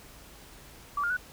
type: tone with pitch steps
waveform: sine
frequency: 1152 / 1410 / 1482 Hz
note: D6 / F6 / F#6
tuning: -34 / +16 / +2 cents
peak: -26 dBFS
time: 0.97-1.168 s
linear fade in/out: 5 ms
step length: 66 ms
effects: added 50 Hz sine -58 dBFS peak until 1.32 s + pink hiss -51 dBFS RMS until 1.32 s